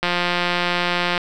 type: click train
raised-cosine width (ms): 0.3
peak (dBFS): -4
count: 203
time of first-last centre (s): 0.03-1.178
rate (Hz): 176
effects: none